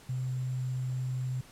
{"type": "tone with sample-and-hold", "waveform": "sine", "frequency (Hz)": 128.3, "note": "C3", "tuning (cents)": -34, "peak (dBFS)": -30, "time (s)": [0.09, 1.41], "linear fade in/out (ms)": 5, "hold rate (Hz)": 7350, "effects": ["pink hiss -55 dBFS RMS until 1.51 s", "low-pass 12000 Hz 12 dB/octave"]}